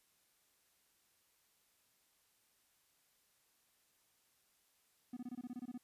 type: tone bursts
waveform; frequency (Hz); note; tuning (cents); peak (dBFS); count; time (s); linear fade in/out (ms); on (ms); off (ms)
triangle; 246.9; B3; 0; -40; 11; 5.13-5.778; 5; 38; 23
effects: white hiss -75 dBFS RMS until 5.83 s + resampled to 32000 Hz